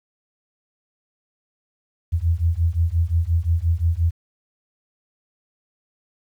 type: beating tone pair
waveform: sine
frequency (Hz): 81.1 / 86.8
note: E2 / F2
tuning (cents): -28 / -10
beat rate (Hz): 5.7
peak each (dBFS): -20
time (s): 2.12-4.11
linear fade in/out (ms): 20
effects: 9-bit